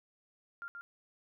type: tone with echo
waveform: sine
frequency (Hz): 1396.9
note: F6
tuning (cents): 0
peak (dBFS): -40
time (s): 0.62-0.68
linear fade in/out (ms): 0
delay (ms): 130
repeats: 1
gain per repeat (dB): -3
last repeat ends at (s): 0.81
effects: none